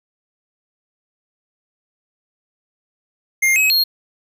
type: tone with pitch steps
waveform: square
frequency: 2117 / 2552 / 4256 Hz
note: C7 / D#7 / C8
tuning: +20 / +43 / +29 cents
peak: -13 dBFS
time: 3.42-3.84 s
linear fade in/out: 10 ms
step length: 140 ms
effects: none